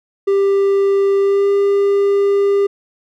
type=tone with pitch glide; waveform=triangle; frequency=395.2 to 400 Hz; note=G4 to G4; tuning=+14 to +35 cents; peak=-9 dBFS; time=0.27-2.67 s; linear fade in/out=10 ms; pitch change=+21 cents; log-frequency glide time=1.2-1.49 s; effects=none